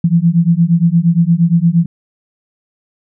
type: beating tone pair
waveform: sine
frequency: 164.81 / 173.41 Hz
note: E3 / F3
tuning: 0 / -12 cents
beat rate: 8.6 Hz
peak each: -11 dBFS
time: 0.04-1.86 s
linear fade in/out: 5 ms
effects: none